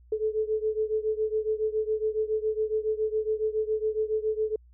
sine beating tone pair, 431.1 / 438.3 Hz, A4 / A4, -35 / -7 cents, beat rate 7.2 Hz, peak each -27 / -29 dBFS, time 0.12-4.56 s, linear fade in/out 5 ms, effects added 60 Hz sine -52 dBFS peak until 4.73 s

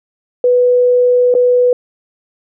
sine tone with dropouts, 493.9 Hz, B4, in tune, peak -7 dBFS, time 0.44-1.73 s, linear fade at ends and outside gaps 2 ms, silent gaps 1.341-1.35 s, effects none

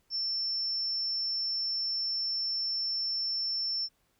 sine tone, 5380 Hz, E8, 34 cents sharp, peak -29 dBFS, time 0.1-3.89 s, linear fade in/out 50 ms, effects pink hiss -72 dBFS RMS until 4.19 s

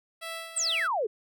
10% pulse tone with tremolo, 659.3 Hz, E5, in tune, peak -26 dBFS, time 0.21-0.88 s, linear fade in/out 20 ms, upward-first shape sine, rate 2.3 Hz, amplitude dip 60%
sine exponential sweep, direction down, 8850 to 392.8 Hz, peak -25 dBFS, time 0.56-1.07 s, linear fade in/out 10 ms
effects none

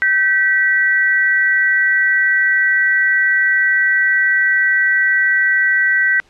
sine tone pair together, 1547 / 1947 Hz, G6 / B6, -23 / -25 cents, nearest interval major third, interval 398 cents, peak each -14 dBFS, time 0.02-6.2 s, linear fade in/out 0 ms, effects pink hiss -53 dBFS RMS until 6.29 s + low-pass 6000 Hz 12 dB/octave

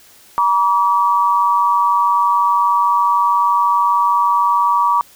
sine tone pair together, 956 / 1149.6 Hz, A#5 / D6, +43 / -37 cents, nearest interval minor third, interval 320 cents, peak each -14 dBFS, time 0.38-5.01 s, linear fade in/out 0 ms, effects white hiss -46 dBFS RMS until 5.15 s

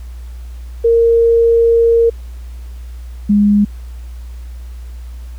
sine tone pair in turn, 462.7 / 205.7 Hz, A#4 / G#3, -13 / -16 cents, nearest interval octave + major second, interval 1403 cents, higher first, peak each -7 dBFS, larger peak neither, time 0.84-2.1 / 3.29-3.65 s, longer first, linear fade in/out 10 ms, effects added 60 Hz sine -26 dBFS peak until 5.38 s + pink hiss -48 dBFS RMS until 5.38 s

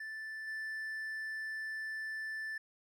triangle tone with level steps, 1760 Hz, A6, in tune, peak -39 / -36 dBFS, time 0-2.58 s, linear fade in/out 5 ms, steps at 0.47 s, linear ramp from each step 10 ms, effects none

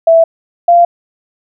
sine tone pair in turn, 659.3 / 691.5 Hz, E5 / F5, 0 / -17 cents, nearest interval minor second, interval 83 cents, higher second, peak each -3 dBFS, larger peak neither, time 0.07-0.24 / 0.68-0.85 s, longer neither, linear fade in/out 5 ms, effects none

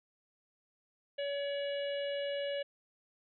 harmonic tone with a mistuned harmonic, 566 Hz, C#5, 36 cents sharp, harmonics 1 / 3 / 4 / 5 / 6 / 7, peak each -34 / -46 / -50 / -44 / -52 / -56 dBFS, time 1.18-2.63 s, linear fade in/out 10 ms, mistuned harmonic 5, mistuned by +42 cents, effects none

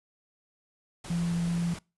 sine tone in noise, 171 Hz, F3, 36 cents flat, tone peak -26 dBFS, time 1.1-1.74 s, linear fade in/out 5 ms, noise pink, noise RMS -42 dBFS, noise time 1.04-1.79 s, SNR +13 dB, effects noise-tail reverb RT60 0.3 s tail -26 dB re dry + resampled to 24000 Hz

